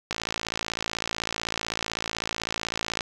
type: click train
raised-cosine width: 0.2 ms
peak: -10 dBFS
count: 163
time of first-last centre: 0.11-3.008 s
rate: 55.9 Hz
effects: none